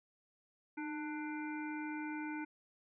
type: harmonic tone with a mistuned harmonic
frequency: 296.8 Hz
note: D4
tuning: 18 cents sharp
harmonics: 1 / 3 / 5 / 7 / 8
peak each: -40 / -47 / -48 / -52 / -52 dBFS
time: 0.77-2.45 s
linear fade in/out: 10 ms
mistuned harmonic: 1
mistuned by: +51 cents
effects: none

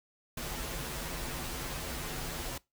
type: noise with comb filter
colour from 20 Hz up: pink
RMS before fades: -38 dBFS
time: 0.37-2.58 s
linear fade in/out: 5 ms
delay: 10 ms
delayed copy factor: -0.9
effects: noise-tail reverb RT60 0.2 s tail -21 dB re dry

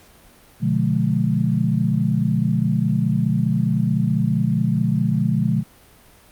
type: chord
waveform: sine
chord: B diminished seventh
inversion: none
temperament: just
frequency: 123.47 / 148.16 / 177.8 / 213.4 Hz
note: B2 / D3 / F3 / Ab3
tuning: 0 / +16 / +31 / +47 cents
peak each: -22 dBFS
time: 0.6-5.64 s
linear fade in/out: 50 ms
effects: pink hiss -50 dBFS RMS until 6.31 s + Opus 48 kbps

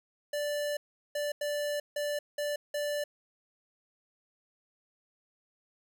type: tone bursts at uneven times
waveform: square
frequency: 586 Hz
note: D5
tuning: 4 cents flat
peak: -31 dBFS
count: 6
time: 0.33-0.77 / 1.15-1.32 / 1.41-1.8 / 1.96-2.19 / 2.38-2.56 / 2.74-3.04 s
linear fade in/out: 5 ms
effects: none

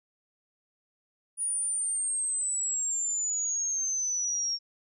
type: exponential sweep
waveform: sine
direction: down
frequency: 9700 to 5520 Hz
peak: -27 dBFS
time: 1.37-4.59 s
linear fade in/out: 50 ms
effects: none

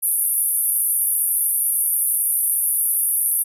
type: band-pass noise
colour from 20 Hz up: pink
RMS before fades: -20 dBFS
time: 0.02-3.44 s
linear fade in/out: 20 ms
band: 9600 to 13000 Hz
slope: 96 dB/octave
effects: none

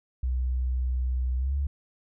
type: tone with pitch glide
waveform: sine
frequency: 63 to 70.31 Hz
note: B1 to C#2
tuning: +35 to +25 cents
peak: -24 dBFS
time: 0.23-1.67 s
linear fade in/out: 5 ms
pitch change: +190 cents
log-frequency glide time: 1.37-1.56 s
effects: none

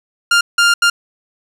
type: tone bursts at uneven times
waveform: sawtooth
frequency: 1400 Hz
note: F6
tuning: 4 cents sharp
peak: -5 dBFS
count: 3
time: 0.31-0.41 / 0.58-0.74 / 0.82-0.9 s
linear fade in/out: 5 ms
effects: low-pass 9000 Hz 12 dB/octave + 7-bit

